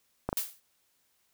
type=clicks; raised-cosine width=1 ms; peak=-15 dBFS; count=2; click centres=0.29 / 0.329 s
type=noise with exponential decay; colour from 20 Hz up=blue; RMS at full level=-27 dBFS; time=0.37-0.6 s; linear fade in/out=2 ms; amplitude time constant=50 ms
effects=white hiss -72 dBFS RMS until 1.33 s